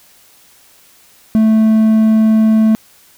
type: tone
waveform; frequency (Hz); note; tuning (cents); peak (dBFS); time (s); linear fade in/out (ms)
triangle; 219.5; A3; -4; -5; 1.35-2.75; 0
effects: white hiss -47 dBFS RMS until 3.17 s